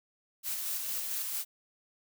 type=noise with tremolo; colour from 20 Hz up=blue; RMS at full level=-34 dBFS; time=0.43-1.45 s; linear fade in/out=50 ms; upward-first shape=square; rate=4.4 Hz; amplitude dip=25%; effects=none